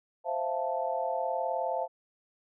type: chord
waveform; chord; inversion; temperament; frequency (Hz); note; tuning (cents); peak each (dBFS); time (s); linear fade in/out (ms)
sine; F major seventh; second; equal; 523.3 / 659.3 / 698.5 / 880; C5 / E5 / F5 / A5; 0 / 0 / 0 / 0; -34; 0.24-1.88; 50
effects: none